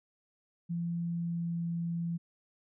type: tone with pitch glide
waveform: sine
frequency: 170.4 to 169.22 Hz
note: F3 to E3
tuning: -42 to +46 cents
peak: -31 dBFS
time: 0.69-2.18 s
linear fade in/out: 20 ms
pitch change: -12 cents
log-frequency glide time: 1-1.63 s
effects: none